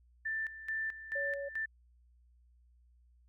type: tone with tremolo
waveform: sine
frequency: 1774 Hz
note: A6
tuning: 14 cents sharp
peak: -33 dBFS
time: 0.25-1.66 s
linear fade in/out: 10 ms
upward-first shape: square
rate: 2.3 Hz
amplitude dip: 75%
type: tone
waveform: sine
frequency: 561 Hz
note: C#5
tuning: 21 cents sharp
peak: -37 dBFS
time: 1.15-1.49 s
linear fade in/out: 10 ms
effects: added 60 Hz sine -62 dBFS peak until 3.28 s